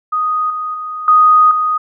sine tone with level steps, 1244.5 Hz, D#6, in tune, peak -13 / -18 / -21 / -5 / -12 dBFS, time 0.12-1.78 s, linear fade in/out 10 ms, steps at 0.5 / 0.74 / 1.08 / 1.51 s, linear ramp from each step 2 ms, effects none

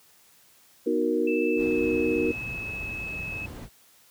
sine chord, B major seventh, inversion none, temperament equal, 246.9 / 311.1 / 370 / 466.2 Hz, B3 / D#4 / F#4 / A#4, 0 / 0 / 0 / 0 cents, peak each -30 / -27 / -28 / -26 dBFS, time 0.86-2.32 s, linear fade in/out 10 ms
sine tone with pitch glide, 2637 to 2583 Hz, E7 to E7, 0 to -36 cents, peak -32 dBFS, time 1.27-3.46 s, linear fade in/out 5 ms, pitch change -36 cents, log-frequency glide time 1.5-1.89 s
brown noise, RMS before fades -35 dBFS, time 1.56-3.69 s, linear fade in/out 50 ms
effects white hiss -58 dBFS RMS until 4.1 s + high-pass 60 Hz 12 dB/octave

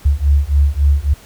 sine beating tone pair, 69.6 / 73.2 Hz, C#2 / D2, +8 / -5 cents, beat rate 3.6 Hz, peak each -13 dBFS, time 0.05-1.14 s, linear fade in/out 10 ms, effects pink hiss -43 dBFS RMS until 1.25 s

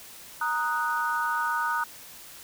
sine chord, D# minor, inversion second, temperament equal, 932.3 / 1244.5 / 1480 Hz, A#5 / D#6 / F#6, 0 / 0 / 0 cents, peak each -29 dBFS, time 0.41-1.84 s, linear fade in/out 5 ms, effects white hiss -46 dBFS RMS until 2.43 s

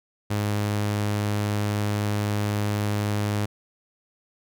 sawtooth tone, 103.83 Hz, G#2, in tune, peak -19 dBFS, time 0.3-3.46 s, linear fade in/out 10 ms, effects none

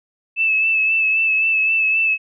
sine tone with vibrato, 2621 Hz, E7, 11 cents flat, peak -14 dBFS, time 0.36-2.18 s, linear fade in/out 50 ms, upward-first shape sine, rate 3.8 Hz, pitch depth 28 cents each way, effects none

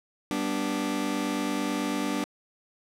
sawtooth chord, G major, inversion none, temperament just, 196 / 245 / 294 Hz, G3 / B3 / D4, 0 / -14 / +2 cents, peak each -29 / -28 / -25 dBFS, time 0.31-2.24 s, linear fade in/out 0 ms, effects low-pass 12000 Hz 12 dB/octave

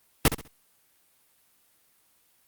pink noise with echo, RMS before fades -17 dBFS, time 0.25-0.28 s, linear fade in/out 2 ms, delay 66 ms, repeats 3, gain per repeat -11 dB, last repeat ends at 0.478 s, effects white hiss -65 dBFS RMS until 2.47 s + Opus 32 kbps

